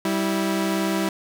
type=tone pair together; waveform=sawtooth; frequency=194.32 / 326.8 Hz; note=G3 / E4; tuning=-15 / -15 cents; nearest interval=major sixth; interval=900 cents; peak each=-20 dBFS; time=0.05-1.09 s; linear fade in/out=2 ms; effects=none